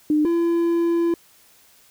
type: tone pair in turn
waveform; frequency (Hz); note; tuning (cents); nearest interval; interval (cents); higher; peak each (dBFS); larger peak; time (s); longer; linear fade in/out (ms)
sine / triangle; 302.3 / 338.6; D#4 / E4; -50 / +46; major second; 196; second; -15 / -15; neither; 0.1-0.25 / 0.25-1.14; second; 2
effects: white hiss -54 dBFS RMS until 1.9 s